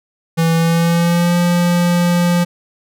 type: tone with pitch glide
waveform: square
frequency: 164.81 to 174.61 Hz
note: E3 to F3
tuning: 0 to 0 cents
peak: -12 dBFS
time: 0.37-2.45 s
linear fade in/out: 20 ms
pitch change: +100 cents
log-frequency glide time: 0.55-1.36 s
effects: none